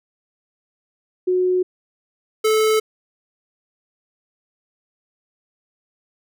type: tone pair in turn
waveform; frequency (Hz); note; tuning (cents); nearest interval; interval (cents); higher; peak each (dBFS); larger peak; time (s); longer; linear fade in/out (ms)
sine / square; 365.8 / 435; F#4 / A4; -20 / -20; minor third; 300; second; -15; neither; 1.27-1.63 / 2.44-2.8; neither; 10
effects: none